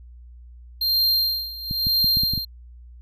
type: tone with tremolo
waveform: square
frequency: 4186 Hz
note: C8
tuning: in tune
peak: -17 dBFS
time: 0.81-2.45 s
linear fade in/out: 5 ms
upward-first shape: sine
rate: 1 Hz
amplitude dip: 85%
type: clicks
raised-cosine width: 5 ms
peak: -16 dBFS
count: 7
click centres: 1.711 / 1.869 / 2.044 / 2.171 / 2.235 / 2.336 / 2.377 s
effects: added 60 Hz sine -41 dBFS peak until 3.01 s